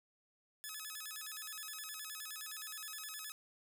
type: tone with vibrato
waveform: 5% pulse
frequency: 1480 Hz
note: F#6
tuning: in tune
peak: -33 dBFS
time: 0.64-3.32 s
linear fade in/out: 0 ms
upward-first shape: square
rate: 9.6 Hz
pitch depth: 260 cents each way
effects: none